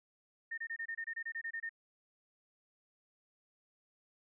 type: tone bursts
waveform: sine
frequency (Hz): 1827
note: A#6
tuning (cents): -35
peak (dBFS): -37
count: 13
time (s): 0.51-1.694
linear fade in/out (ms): 10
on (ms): 68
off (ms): 25
effects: none